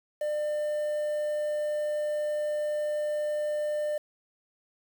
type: tone with quantisation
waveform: triangle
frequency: 599 Hz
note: D5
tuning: 34 cents sharp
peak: -25 dBFS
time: 0.21-3.98 s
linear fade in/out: 5 ms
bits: 8
effects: none